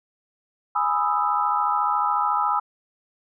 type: chord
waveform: sine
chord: E major seventh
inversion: first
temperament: equal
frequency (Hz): 830.6 / 987.8 / 1244.5 / 1318.5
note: G#5 / B5 / D#6 / E6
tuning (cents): 0 / 0 / 0 / 0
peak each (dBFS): -25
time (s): 0.75-2.6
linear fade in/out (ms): 10
effects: none